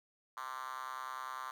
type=tone with high-pass filter; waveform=5% pulse; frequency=130 Hz; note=C3; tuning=11 cents flat; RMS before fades=-43 dBFS; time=0.37-1.51 s; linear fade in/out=2 ms; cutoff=1100 Hz; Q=5.1; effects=none